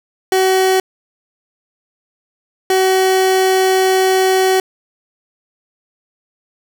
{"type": "tone pair in turn", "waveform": "30% pulse", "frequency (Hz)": [377.3, 377.3], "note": ["F#4", "F#4"], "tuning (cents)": [34, 34], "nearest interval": "unison", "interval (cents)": 0, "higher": "neither", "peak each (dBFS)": -8, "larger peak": "neither", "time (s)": [[0.32, 0.8], [2.7, 4.6]], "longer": "second", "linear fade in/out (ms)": 2, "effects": []}